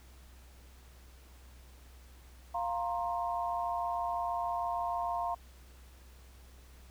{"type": "chord", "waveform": "sine", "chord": "F suspended fourth", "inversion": "none", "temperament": "equal with one note detuned", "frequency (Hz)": [698.5, 932.3, 1058.7], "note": ["F5", "Bb5", "C6"], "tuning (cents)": [0, 0, 20], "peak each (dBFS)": [-34, -36, -38], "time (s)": [2.54, 5.35], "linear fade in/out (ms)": 10, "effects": ["added 63 Hz sine -53 dBFS peak until 6.9 s", "pink hiss -61 dBFS RMS until 6.9 s"]}